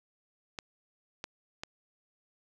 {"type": "clicks", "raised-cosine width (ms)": 0.2, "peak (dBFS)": -20, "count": 3, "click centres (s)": [0.588, 1.241, 1.635], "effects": []}